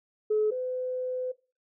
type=tone pair in turn; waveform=sine; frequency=427.8 / 507.4 Hz; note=A4 / B4; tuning=-49 / +47 cents; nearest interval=minor third; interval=296 cents; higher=second; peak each=-21 / -29 dBFS; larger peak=first; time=0.3-0.51 / 0.51-1.32 s; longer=second; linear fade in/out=10 ms; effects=noise-tail reverb RT60 0.3 s tail -18 dB re dry + tanh soft clip ceiling -17 dBFS